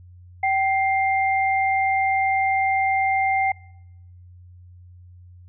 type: tone pair together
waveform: sine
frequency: 772.2 / 2100 Hz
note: G5 / C7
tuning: -26 / +6 cents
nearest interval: octave + perfect fourth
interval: 1732 cents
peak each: -19 / -23 dBFS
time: 0.43-3.52 s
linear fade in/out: 5 ms
effects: noise-tail reverb RT60 0.9 s tail -24 dB re dry + added 89 Hz sine -43 dBFS peak until 5.48 s